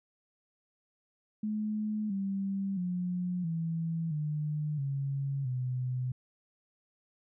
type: tone with pitch steps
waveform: sine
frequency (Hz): 213.2 / 195.51 / 179.28 / 164.4 / 150.76 / 138.24 / 126.77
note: G#3 / G3 / F3 / E3 / D3 / C#3 / B2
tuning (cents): +46 / -4 / +46 / -4 / +46 / -4 / +46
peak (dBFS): -30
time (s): 1.43-6.12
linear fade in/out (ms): 5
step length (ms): 670
effects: none